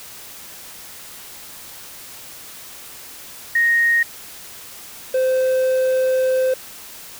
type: tone pair in turn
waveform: sine / triangle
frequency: 1864.7 / 517.9 Hz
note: A#6 / C5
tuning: 0 / -18 cents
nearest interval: octave + minor seventh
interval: 2218 cents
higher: first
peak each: -13 dBFS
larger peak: neither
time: 3.55-4.03 / 5.14-6.54 s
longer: second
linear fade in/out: 5 ms
effects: white hiss -38 dBFS RMS until 7.19 s